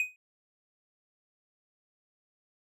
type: tone with exponential decay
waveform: triangle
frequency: 2500 Hz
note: D#7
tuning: 8 cents sharp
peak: -21 dBFS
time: 0-0.16 s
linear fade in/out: 1 ms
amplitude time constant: 33 ms
effects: none